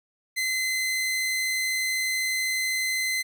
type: tone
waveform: sawtooth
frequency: 2052 Hz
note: C7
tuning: 34 cents flat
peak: -21 dBFS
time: 0.36-3.23 s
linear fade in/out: 20 ms
effects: none